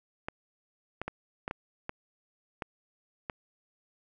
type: clicks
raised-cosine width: 0.5 ms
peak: -19 dBFS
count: 8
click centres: 0.285 / 1.016 / 1.08 / 1.479 / 1.511 / 1.894 / 2.622 / 3.298 s
effects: none